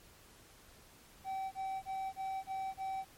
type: tone bursts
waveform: triangle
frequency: 769 Hz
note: G5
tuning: 33 cents flat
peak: -34 dBFS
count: 6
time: 1.24-3.05 s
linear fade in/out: 50 ms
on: 280 ms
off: 26 ms
effects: pink hiss -60 dBFS RMS until 3.17 s + MP3 64 kbps